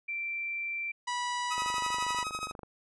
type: tone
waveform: sine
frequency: 2349 Hz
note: D7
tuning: in tune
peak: -32 dBFS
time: 0.08-0.92 s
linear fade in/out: 10 ms
type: harmonic tone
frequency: 978 Hz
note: B5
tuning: 17 cents flat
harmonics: 1 / 2 / 3 / 4 / 5 / 6 / 7 / 8 / 9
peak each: -32 / -38 / -42 / -44 / -46 / -48 / -49 / -50 / -51 dBFS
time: 1.07-2.24 s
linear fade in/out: 10 ms
type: tone with tremolo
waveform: sawtooth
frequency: 1269 Hz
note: D#6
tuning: 34 cents sharp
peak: -27 dBFS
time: 1.5-2.52 s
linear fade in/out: 20 ms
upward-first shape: triangle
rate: 12 Hz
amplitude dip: 85%
type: click train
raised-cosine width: 1 ms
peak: -29 dBFS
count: 27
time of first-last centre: 1.58-2.633 s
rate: 24.7 Hz
effects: resampled to 24000 Hz